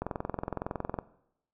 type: click train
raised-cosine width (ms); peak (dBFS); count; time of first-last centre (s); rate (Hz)
1; -18; 22; 0.02-0.988; 21.7
effects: noise-tail reverb RT60 0.8 s tail -18 dB re dry